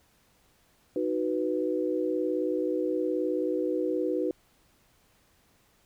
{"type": "chord", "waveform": "sine", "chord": "B major", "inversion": "first", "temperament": "equal", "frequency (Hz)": [311.1, 370, 493.9], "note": ["D#4", "F#4", "B4"], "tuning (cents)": [0, 0, 0], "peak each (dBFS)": -30, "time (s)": [0.96, 4.31], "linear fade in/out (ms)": 2, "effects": ["pink hiss -65 dBFS RMS until 5.85 s"]}